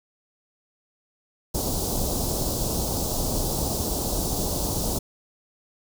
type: band-stop noise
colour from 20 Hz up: pink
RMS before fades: -26 dBFS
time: 1.54-4.99 s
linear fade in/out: 10 ms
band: 850 to 4500 Hz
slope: 24 dB/octave
effects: none